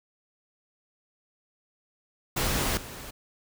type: noise with level steps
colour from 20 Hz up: pink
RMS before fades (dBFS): -27 / -41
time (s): 2.36-3.11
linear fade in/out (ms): 10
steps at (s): 2.77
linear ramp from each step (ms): 2
effects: none